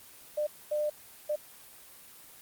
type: tone bursts at uneven times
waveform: sine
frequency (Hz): 599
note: D5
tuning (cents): +34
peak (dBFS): -27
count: 3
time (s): 0.37-0.47 / 0.71-0.9 / 1.29-1.36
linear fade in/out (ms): 10
effects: white hiss -52 dBFS RMS until 2.41 s + Opus 24 kbps